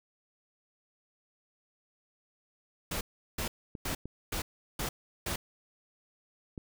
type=noise bursts; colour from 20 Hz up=pink; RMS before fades=-34 dBFS; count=6; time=2.91-5.36 s; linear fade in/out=5 ms; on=100 ms; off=370 ms
type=clicks; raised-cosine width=3 ms; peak=-27 dBFS; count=3; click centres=3.752 / 4.056 / 6.578 s
effects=none